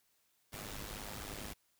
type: noise with amplitude modulation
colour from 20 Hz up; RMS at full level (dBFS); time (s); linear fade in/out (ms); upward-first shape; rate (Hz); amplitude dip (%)
pink; -42; 0.52-1.54; 20; sine; 103; 70
effects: white hiss -75 dBFS RMS until 1.79 s